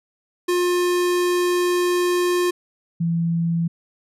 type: tone pair in turn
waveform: square / sine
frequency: 355.4 / 167.73 Hz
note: F4 / E3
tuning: +30 / +30 cents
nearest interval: octave + minor second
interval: 1300 cents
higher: first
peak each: -18 dBFS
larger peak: neither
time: 0.48-2.51 / 3-3.68 s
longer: first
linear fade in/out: 10 ms
effects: resampled to 32000 Hz